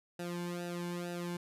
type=tone with flanger; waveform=sawtooth; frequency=174.61 Hz; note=F3; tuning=in tune; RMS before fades=-39 dBFS; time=0.19-1.37 s; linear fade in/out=5 ms; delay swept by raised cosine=0.91 to 1.58 ms; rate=2.2 Hz; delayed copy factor=-0.9; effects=resampled to 32000 Hz